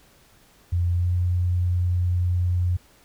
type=tone with pitch glide; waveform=sine; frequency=87.31 to 88.99 Hz; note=F2 to F2; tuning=0 to +33 cents; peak=-19 dBFS; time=0.72-2.77 s; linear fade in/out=10 ms; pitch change=+33 cents; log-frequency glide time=0.94-1.09 s; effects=pink hiss -56 dBFS RMS until 3.04 s